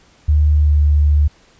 sine tone with pitch glide, 75 to 73.8 Hz, D2 to D2, +37 to +9 cents, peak -9 dBFS, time 0.28-1.28 s, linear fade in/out 10 ms, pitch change -28 cents, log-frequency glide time 0.53-0.8 s, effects pink hiss -51 dBFS RMS until 1.59 s + resampled to 16000 Hz

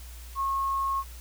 sine tone, 1088 Hz, C#6, 33 cents flat, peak -25 dBFS, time 0.35-1.04 s, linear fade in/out 50 ms, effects added 60 Hz sine -41 dBFS peak until 1.2 s + white hiss -50 dBFS RMS until 1.2 s

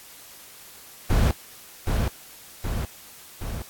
brown noise with echo, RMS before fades -19 dBFS, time 1.1-1.31 s, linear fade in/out 2 ms, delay 770 ms, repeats 3, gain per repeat -4 dB, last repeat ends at 3.62 s, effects white hiss -46 dBFS RMS until 3.69 s + AAC 64 kbps

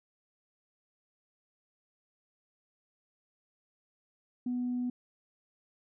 sine tone, 247 Hz, B3, in tune, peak -29 dBFS, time 4.46-4.9 s, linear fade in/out 5 ms, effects tanh soft clip ceiling -26 dBFS

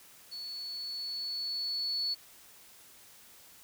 sine tone with level ramp, 4421 Hz, C#8, 5 cents flat, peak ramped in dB -39 to -29 dBFS, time 0.31-2.15 s, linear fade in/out 20 ms, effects white hiss -56 dBFS RMS until 3.63 s

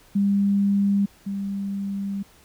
sine tone pair in turn, 200 / 198.16 Hz, G3 / G3, +35 / +19 cents, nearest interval unison, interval 16 cents, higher first, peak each -17 / -25 dBFS, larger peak first, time 0.15-1.06 / 1.26-2.23 s, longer second, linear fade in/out 10 ms, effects pink hiss -54 dBFS RMS until 2.44 s

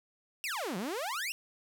sawtooth exponential two-way sweep, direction down then up, 2858 to 170.1 to 2858 Hz, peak -30 dBFS, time 0.44-1.32 s, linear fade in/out 0 ms, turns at 0.77 s, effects none

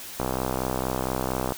click train, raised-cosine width 1 ms, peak -12 dBFS, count 86, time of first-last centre 0.2-1.522 s, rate 64.3 Hz, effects white hiss -39 dBFS RMS until 1.57 s

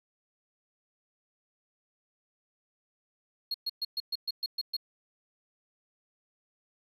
triangle tone bursts, 4300 Hz, C8, 47 cents sharp, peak -28 dBFS, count 9, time 3.51-4.767 s, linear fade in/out 5 ms, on 33 ms, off 120 ms, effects none

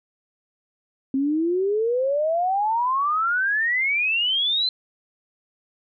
sine exponential sweep, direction up, 263.1 to 4118 Hz, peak -19 dBFS, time 1.14-4.69 s, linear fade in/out 2 ms, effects none

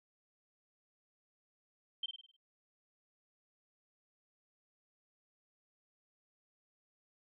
sine tone with echo, 3136 Hz, G7, in tune, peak -34 dBFS, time 2.03-2.06 s, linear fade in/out 5 ms, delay 51 ms, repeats 6, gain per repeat -6 dB, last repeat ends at 2.366 s, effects none

